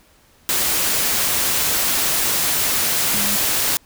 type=tone in noise; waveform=sine; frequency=204.2 Hz; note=G#3; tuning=29 cents flat; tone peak=-28 dBFS; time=3.14-3.36 s; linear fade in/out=0 ms; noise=white; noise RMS=-19 dBFS; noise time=0.49-3.77 s; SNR=-12 dB; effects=pink hiss -54 dBFS RMS until 3.85 s